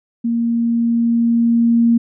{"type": "tone with level ramp", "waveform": "sine", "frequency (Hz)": 233.1, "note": "A#3", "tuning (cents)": 0, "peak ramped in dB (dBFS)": [-15, -9], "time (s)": [0.24, 1.98], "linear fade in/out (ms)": 10, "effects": []}